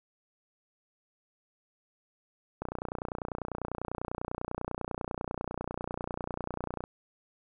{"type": "click train", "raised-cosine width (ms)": 1, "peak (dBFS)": -20, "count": 128, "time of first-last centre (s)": [2.62, 6.839], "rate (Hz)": 30.1, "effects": []}